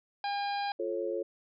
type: harmonic tone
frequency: 808 Hz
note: G#5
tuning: 48 cents flat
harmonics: 1 / 2 / 3 / 4 / 5 / 6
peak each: -31 / -41 / -44 / -47 / -44 / -46 dBFS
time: 0.24-0.72 s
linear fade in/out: 2 ms
type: chord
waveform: sine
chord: F augmented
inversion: none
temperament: just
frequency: 349.2 / 436.5 / 545.7 Hz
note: F4 / A4 / C#5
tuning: 0 / -14 / -27 cents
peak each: -35 dBFS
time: 0.79-1.23 s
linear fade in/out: 10 ms
effects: none